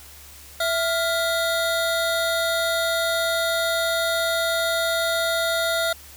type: tone cluster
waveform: square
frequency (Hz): 663 / 1403 / 3693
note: E5 / F6 / A#7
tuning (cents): +10 / +8 / -17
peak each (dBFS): -24 / -26 / -29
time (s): 0.6-5.93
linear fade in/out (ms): 5
effects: added 71 Hz sine -48 dBFS peak until 6.16 s + white hiss -45 dBFS RMS until 6.16 s